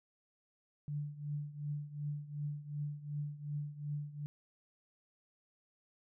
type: tone with tremolo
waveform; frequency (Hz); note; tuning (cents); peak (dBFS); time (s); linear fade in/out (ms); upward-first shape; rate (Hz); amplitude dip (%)
sine; 146.83; D3; 0; -34; 0.88-4.26; 0; triangle; 2.7; 85
effects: none